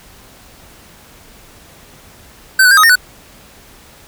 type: tone with pitch steps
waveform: square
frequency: 1540 / 1485 / 1600 / 1259 / 1832 / 1487 Hz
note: G6 / F#6 / G6 / D#6 / A#6 / F#6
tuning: -31 / +6 / +35 / +20 / -31 / +8 cents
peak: -6 dBFS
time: 2.59-2.956 s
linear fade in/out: 5 ms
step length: 61 ms
effects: pink hiss -42 dBFS RMS until 4.07 s